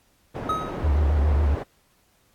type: low-pass noise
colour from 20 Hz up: white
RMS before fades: -32 dBFS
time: 0.34-1.64 s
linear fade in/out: 20 ms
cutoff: 600 Hz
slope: 12 dB/octave
type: tone with exponential decay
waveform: triangle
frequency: 1269 Hz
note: D#6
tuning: 34 cents sharp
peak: -18 dBFS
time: 0.49-0.93 s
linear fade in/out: 5 ms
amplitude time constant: 95 ms
type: tone with vibrato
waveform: sine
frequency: 73.42 Hz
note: D2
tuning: in tune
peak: -17 dBFS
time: 0.83-1.56 s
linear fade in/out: 20 ms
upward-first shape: sine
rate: 7.2 Hz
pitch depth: 90 cents each way
effects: pink hiss -63 dBFS RMS until 2.34 s + AAC 64 kbps